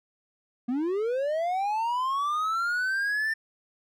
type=linear sweep; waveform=triangle; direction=up; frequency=233.1 to 1800 Hz; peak=-23 dBFS; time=0.68-3.34 s; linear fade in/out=10 ms; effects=none